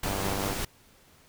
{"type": "noise with tremolo", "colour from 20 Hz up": "pink", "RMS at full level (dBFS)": -31, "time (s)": [0.03, 0.65], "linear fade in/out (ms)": 5, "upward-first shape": "triangle", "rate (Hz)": 5.3, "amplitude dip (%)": 25}
{"type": "click train", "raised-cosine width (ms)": 1, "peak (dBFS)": -19, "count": 47, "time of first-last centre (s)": [0.06, 0.53], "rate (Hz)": 97.9}
{"effects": ["pink hiss -59 dBFS RMS until 1.28 s"]}